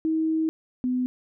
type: tone pair in turn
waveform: sine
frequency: 318.7 / 251.7 Hz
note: D#4 / B3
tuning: +42 / +33 cents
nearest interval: major third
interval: 409 cents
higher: first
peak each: -21 / -22 dBFS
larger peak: first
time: 0.05-0.49 / 0.84-1.06 s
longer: first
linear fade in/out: 0 ms
effects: none